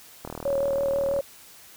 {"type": "click train", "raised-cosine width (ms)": 1, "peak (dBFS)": -20, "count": 38, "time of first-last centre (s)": [0.25, 1.189], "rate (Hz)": 39.4}
{"type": "tone with vibrato", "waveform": "sine", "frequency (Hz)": 554.4, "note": "C#5", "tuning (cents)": 0, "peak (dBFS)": -22, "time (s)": [0.45, 1.21], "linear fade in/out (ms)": 5, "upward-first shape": "sine", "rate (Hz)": 6.1, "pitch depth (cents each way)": 17}
{"effects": ["white hiss -49 dBFS RMS until 1.76 s"]}